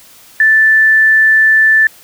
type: tone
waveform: sine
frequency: 1760 Hz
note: A6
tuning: in tune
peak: -5 dBFS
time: 0.4-1.87 s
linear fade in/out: 2 ms
effects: white hiss -41 dBFS RMS until 2.03 s